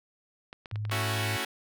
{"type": "clicks", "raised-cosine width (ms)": 0.3, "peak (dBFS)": -26, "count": 7, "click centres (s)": [0.529, 0.658, 0.713, 0.758, 0.852, 0.897, 0.941]}
{"type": "tone", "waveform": "sine", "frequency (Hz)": 105.9, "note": "G#2", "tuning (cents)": 34, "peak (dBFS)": -30, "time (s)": [0.72, 1.37], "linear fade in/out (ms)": 10}
{"type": "chord", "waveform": "5% pulse", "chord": "F# minor seventh", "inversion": "first", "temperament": "equal", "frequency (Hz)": [220, 277.2, 329.6, 370], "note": ["A3", "C#4", "E4", "F#4"], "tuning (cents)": [0, 0, 0, 0], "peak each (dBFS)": [-25, -24, -27, -22], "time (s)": [0.91, 1.45], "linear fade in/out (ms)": 5}
{"effects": []}